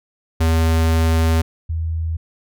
square / sine tone pair in turn, 81.3 / 81.3 Hz, E2 / E2, -23 / -23 cents, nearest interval unison, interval 0 cents, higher neither, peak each -14 / -19 dBFS, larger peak first, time 0.4-1.42 / 1.69-2.17 s, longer first, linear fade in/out 10 ms, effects none

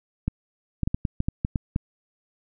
clicks, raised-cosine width 5 ms, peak -11 dBFS, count 10, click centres 0.28 / 0.833 / 0.875 / 0.945 / 1.052 / 1.204 / 1.285 / 1.449 / 1.558 / 1.761 s, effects none

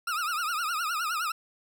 40% pulse tone with vibrato, 1320 Hz, E6, 2 cents sharp, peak -27 dBFS, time 0.07-1.32 s, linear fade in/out 5 ms, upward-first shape triangle, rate 9.7 Hz, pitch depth 180 cents each way, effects none

